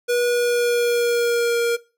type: tone with pitch glide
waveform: square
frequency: 484.1 to 470.3 Hz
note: B4 to A#4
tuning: -35 to +15 cents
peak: -18 dBFS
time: 0.08-1.77 s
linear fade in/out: 20 ms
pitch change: -50 cents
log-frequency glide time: 0.25-1.58 s
effects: noise-tail reverb RT60 0.3 s tail -20 dB re dry